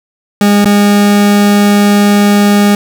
40% pulse tone with dropouts, 204.5 Hz, G#3, 26 cents flat, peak -4 dBFS, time 0.41-2.75 s, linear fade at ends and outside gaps 2 ms, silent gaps 0.646-0.656 s, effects none

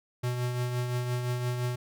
square tone with tremolo, 123.4 Hz, B2, 1 cent flat, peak -27 dBFS, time 0.23-1.76 s, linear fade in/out 10 ms, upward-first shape triangle, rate 5.8 Hz, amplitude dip 45%, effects none

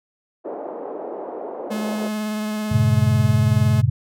white band-pass noise, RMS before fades -31 dBFS, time 0.44-2.09 s, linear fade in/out 20 ms, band 320 to 690 Hz, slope 24 dB/octave
45% pulse tone with vibrato, 213.3 Hz, G#3, 46 cents sharp, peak -23 dBFS, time 1.7-3.82 s, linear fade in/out 20 ms, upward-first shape triangle, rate 18 Hz, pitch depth 19 cents each way
sine chord, G diminished, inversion none, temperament equal, 98 / 116.54 / 138.59 Hz, G2 / Bb2 / Db3, 0 / 0 / 0 cents, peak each -20 / -17 / -20 dBFS, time 2.71-3.9 s, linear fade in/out 10 ms
effects none

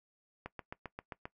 click train, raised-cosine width 0.5 ms, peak -26 dBFS, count 7, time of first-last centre 0.46-1.255 s, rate 7.55 Hz, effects noise-tail reverb RT60 0.1 s tail -19 dB re dry

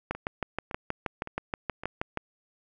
two click trains, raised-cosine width 0.5 ms, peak -23 / -14 dBFS, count 4 / 14, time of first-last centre 0.15-1.835 / 0.11-2.173 s, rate 1.78 / 6.3 Hz, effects none

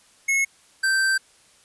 square tone pair in turn, 2180 / 1560.3 Hz, C#7 / G6, -29 / -9 cents, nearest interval tritone, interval 580 cents, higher first, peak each -19 dBFS, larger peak neither, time 0.28-0.45 / 0.83-1.18 s, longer second, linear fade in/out 10 ms, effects white hiss -56 dBFS RMS until 1.64 s + resampled to 24000 Hz

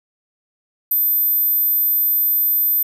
sine tone, 13660 Hz, G#9, 48 cents sharp, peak -14 dBFS, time 0.91-2.83 s, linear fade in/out 5 ms, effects none

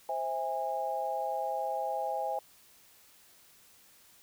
sine chord, C augmented, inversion none, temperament just, 523.3 / 654.1 / 817.6 Hz, C5 / E5 / G#5, 0 / -14 / -27 cents, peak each -37 / -36 / -33 dBFS, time 0.09-2.39 s, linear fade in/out 2 ms, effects white hiss -60 dBFS RMS until 4.22 s

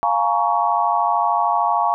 sine chord, Bb minor seventh, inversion second, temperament just, 699.2 / 839.1 / 932.3 / 1118.8 Hz, F5 / Ab5 / Bb5 / Db6, +2 / +18 / 0 / +16 cents, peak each -21 dBFS, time 0.03-1.94 s, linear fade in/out 0 ms, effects none

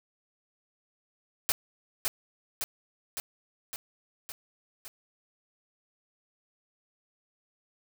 white noise with echo, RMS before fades -26 dBFS, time 1.49-1.52 s, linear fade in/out 0 ms, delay 560 ms, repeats 6, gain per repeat -3 dB, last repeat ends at 4.88 s, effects none

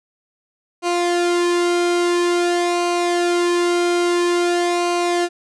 sawtooth tone with flanger, 349.4 Hz, F4, 1 cent sharp, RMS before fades -18 dBFS, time 0.82-5.29 s, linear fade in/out 50 ms, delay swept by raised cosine 0.57 to 1.77 ms, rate 0.49 Hz, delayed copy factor -0.6, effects resampled to 22050 Hz

